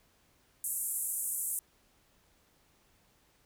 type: band-pass noise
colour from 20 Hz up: white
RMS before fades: -35 dBFS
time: 0.64-1.59 s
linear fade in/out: 0 ms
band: 7800 to 13000 Hz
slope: 48 dB/octave
effects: pink hiss -68 dBFS RMS until 3.45 s